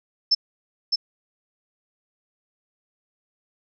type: tone with echo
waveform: sine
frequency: 5280 Hz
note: E8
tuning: 2 cents sharp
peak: -14 dBFS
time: 0.31-0.35 s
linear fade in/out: 10 ms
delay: 610 ms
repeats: 1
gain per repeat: -4 dB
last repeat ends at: 0.96 s
effects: none